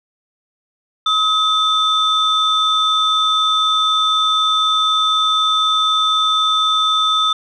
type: tone pair together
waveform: sine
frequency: 1274 / 3548 Hz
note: D#6 / A7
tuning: +41 / +14 cents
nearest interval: octave + tritone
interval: 1773 cents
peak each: -14 / -14 dBFS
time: 1.06-7.33 s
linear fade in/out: 5 ms
effects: tanh soft clip ceiling -8 dBFS